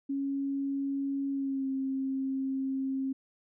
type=tone with pitch glide; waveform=sine; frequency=276.2 to 267.4 Hz; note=C#4 to C4; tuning=-6 to +38 cents; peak=-29 dBFS; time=0.09-3.13 s; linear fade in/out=10 ms; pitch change=-56 cents; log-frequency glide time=1.31-1.68 s; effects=none